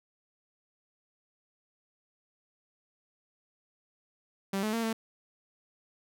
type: tone with pitch steps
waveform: sawtooth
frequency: 195.2 / 215.2 / 229.1 / 224 Hz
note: G3 / A3 / A#3 / A3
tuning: -7 / -38 / -30 / +31 cents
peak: -25 dBFS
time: 4.53-4.93 s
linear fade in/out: 5 ms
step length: 100 ms
effects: none